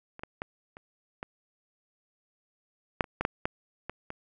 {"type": "clicks", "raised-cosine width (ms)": 0.5, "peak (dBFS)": [-29, -21, -18, -30, -21, -7, -29, -14, -9, -12, -20, -22], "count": 12, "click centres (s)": [0.194, 0.235, 0.419, 0.769, 1.229, 3.008, 3.042, 3.21, 3.251, 3.455, 3.896, 4.104], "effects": []}